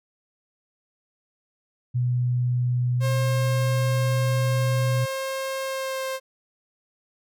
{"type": "tone", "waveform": "sine", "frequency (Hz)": 123.47, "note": "B2", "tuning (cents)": 0, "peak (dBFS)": -20, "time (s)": [1.94, 5.06], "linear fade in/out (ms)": 20}
{"type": "tone with pitch glide", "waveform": "sawtooth", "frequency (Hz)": [534, 528.2], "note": ["C5", "C5"], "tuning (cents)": [35, 16], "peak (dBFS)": -23, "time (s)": [3, 6.2], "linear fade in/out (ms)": 50, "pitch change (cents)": -19, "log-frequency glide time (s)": [5.65, 6.05]}
{"effects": []}